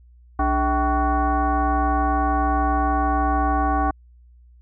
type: tone with frequency modulation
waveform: sine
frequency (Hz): 415.3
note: G#4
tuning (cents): 0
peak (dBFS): -17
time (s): 0.39-3.91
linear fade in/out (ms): 5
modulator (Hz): 354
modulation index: 2.2
effects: added 60 Hz sine -47 dBFS peak until 4.61 s